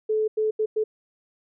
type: tone bursts at uneven times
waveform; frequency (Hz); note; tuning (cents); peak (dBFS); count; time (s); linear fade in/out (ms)
sine; 432.9; A4; -28; -20; 4; 0.09-0.28 / 0.37-0.51 / 0.59-0.66 / 0.76-0.84; 10
effects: none